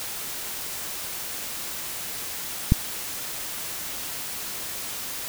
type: click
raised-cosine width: 5 ms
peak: -3 dBFS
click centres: 2.721 s
effects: white hiss -33 dBFS RMS until 5.28 s